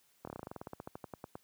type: slowing click train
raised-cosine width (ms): 1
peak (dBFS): -28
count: 20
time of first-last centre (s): 0.25-1.354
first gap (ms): 24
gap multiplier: 1.09
effects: white hiss -70 dBFS RMS until 1.43 s + high-pass 80 Hz 12 dB/octave